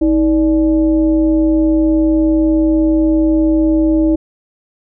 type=tone with frequency modulation; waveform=sine; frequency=317.7 Hz; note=D#4; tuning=36 cents sharp; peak=-9 dBFS; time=0.01-4.16 s; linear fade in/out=10 ms; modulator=268 Hz; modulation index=0.56; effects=none